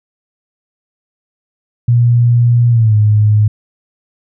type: tone with pitch glide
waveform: sine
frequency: 119.7 to 106.03 Hz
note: A#2 to G#2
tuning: +46 to +36 cents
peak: -6 dBFS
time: 1.88-3.48 s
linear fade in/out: 5 ms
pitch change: -210 cents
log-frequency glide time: 2.7-2.95 s
effects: none